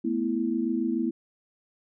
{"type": "chord", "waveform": "sine", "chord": "A suspended second", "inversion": "none", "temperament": "equal", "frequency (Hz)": [220, 246.9, 329.6], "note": ["A3", "B3", "E4"], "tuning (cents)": [0, 0, 0], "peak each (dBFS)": [-30, -28, -28], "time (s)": [0.04, 1.11], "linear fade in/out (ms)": 10, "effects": []}